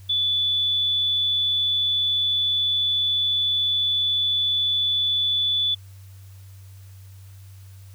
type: tone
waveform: sine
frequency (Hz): 3466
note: A7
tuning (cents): -27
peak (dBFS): -19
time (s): 0.09-5.75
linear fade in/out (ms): 10
effects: added 96 Hz sine -41 dBFS peak until 7.94 s + white hiss -56 dBFS RMS until 7.94 s